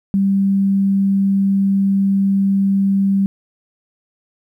sine tone, 196 Hz, G3, in tune, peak -12 dBFS, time 0.14-3.26 s, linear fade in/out 0 ms, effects 9-bit

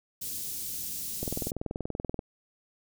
white band-stop noise, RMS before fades -36 dBFS, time 0.21-1.51 s, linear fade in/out 10 ms, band 250 to 5300 Hz, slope 12 dB/octave
click train, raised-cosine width 2 ms, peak -19 dBFS, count 21, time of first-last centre 1.23-2.192 s, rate 20.8 Hz
effects none

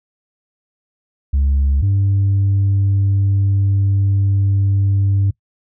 sine tone pair in turn, 69.3 / 98.69 Hz, C#2 / G2, 0 / +12 cents, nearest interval tritone, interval 612 cents, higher second, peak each -10 dBFS, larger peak neither, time 1.33-1.82 / 1.82-5.31 s, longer second, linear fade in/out 10 ms, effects noise-tail reverb RT60 0.1 s tail -21 dB re dry + tanh soft clip ceiling -10 dBFS

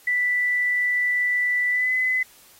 sine tone with pitch glide, 1975.5 to 2019 Hz, B6 to B6, 0 to +38 cents, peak -19 dBFS, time 0.07-2.23 s, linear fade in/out 5 ms, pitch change +38 cents, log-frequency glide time 1.7-1.92 s, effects white hiss -52 dBFS RMS until 2.59 s + AAC 48 kbps

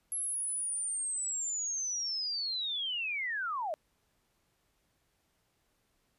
sine linear sweep, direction down, 11175 to 587.3 Hz, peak -32 dBFS, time 0.12-3.74 s, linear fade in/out 0 ms, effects pink hiss -75 dBFS RMS until 6.18 s + resampled to 32000 Hz

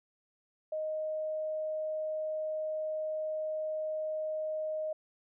sine tone, 622.3 Hz, D#5, in tune, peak -32 dBFS, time 0.72-4.93 s, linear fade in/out 5 ms, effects none

